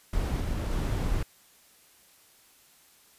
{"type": "noise with level steps", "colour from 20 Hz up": "brown", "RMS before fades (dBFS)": [-28, -30, -28], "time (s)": [0.13, 1.23], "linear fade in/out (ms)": 5, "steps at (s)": [0.4, 0.71], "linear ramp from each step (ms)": 2, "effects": ["white hiss -59 dBFS RMS until 3.18 s", "resampled to 32000 Hz"]}